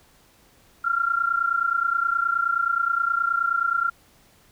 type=tone pair together; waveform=sine; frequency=1364.5 / 1394 Hz; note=F6 / F6; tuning=-41 / -4 cents; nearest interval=unison; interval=37 cents; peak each=-23 dBFS; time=0.84-3.9 s; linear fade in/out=10 ms; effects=pink hiss -57 dBFS RMS until 4.51 s